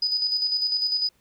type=tone with tremolo; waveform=sine; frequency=4978 Hz; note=D#8; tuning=in tune; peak=-20 dBFS; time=0.02-1.09 s; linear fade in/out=5 ms; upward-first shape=square; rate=10 Hz; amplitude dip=45%; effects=pink hiss -65 dBFS RMS until 1.2 s